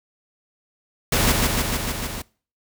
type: noise with echo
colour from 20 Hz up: pink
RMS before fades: -19 dBFS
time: 1.12-1.32 s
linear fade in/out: 5 ms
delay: 150 ms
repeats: 6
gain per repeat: -2 dB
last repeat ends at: 2.22 s
effects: noise-tail reverb RT60 0.4 s tail -23 dB re dry